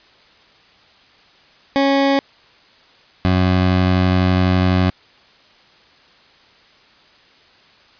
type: tone pair in turn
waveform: 20% pulse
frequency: 275.7 / 92 Hz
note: C#4 / F#2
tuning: -9 / -9 cents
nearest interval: octave + perfect fifth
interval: 1900 cents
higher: first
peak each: -8 dBFS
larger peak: neither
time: 1.76-2.19 / 3.25-4.9 s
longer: second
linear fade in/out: 0 ms
effects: white hiss -50 dBFS RMS until 7.99 s + resampled to 11025 Hz